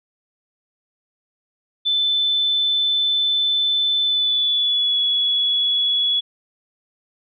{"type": "tone with pitch glide", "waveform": "sine", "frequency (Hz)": [3520, 3382], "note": ["A7", "G#7"], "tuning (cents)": [0, 31], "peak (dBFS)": -16, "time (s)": [1.85, 6.21], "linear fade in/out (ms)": 20, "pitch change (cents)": -69, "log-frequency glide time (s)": [4.04, 4.98], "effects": []}